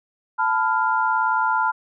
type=tone cluster; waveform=sine; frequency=881 / 999 / 1396 Hz; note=A5 / B5 / F6; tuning=+2 / +20 / -1 cents; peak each=-22 dBFS; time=0.38-1.72 s; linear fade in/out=20 ms; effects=none